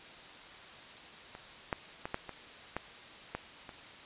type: clicks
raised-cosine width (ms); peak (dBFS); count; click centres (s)
0.5; -30 / -16 / -22 / -18 / -26 / -19 / -20 / -30; 8; 1.351 / 1.728 / 2.055 / 2.144 / 2.293 / 2.766 / 3.35 / 3.692
effects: white hiss -50 dBFS RMS until 4.05 s + resampled to 8000 Hz